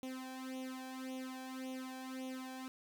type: tone with flanger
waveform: sawtooth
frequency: 259.7 Hz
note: C4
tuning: 13 cents flat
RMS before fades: -45 dBFS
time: 0.03-2.68 s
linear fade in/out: 0 ms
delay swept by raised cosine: 0.31 to 1.25 ms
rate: 1.8 Hz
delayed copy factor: +0.9
effects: none